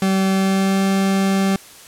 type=tone with pitch glide; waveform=40% pulse; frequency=191.9 to 194.02 Hz; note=G3 to G3; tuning=-37 to -18 cents; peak=-14 dBFS; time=0.02-1.56 s; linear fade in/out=2 ms; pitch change=+19 cents; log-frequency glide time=0.31-0.83 s; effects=white hiss -42 dBFS RMS until 1.87 s + low-pass 12000 Hz 12 dB/octave